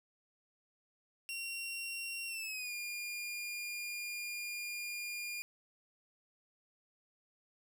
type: tone with pitch glide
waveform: sawtooth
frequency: 2745 to 2417 Hz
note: F7 to D7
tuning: -31 to +49 cents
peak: -36 dBFS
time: 1.29-5.42 s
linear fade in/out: 0 ms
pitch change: -220 cents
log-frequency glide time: 2.27-2.73 s
effects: none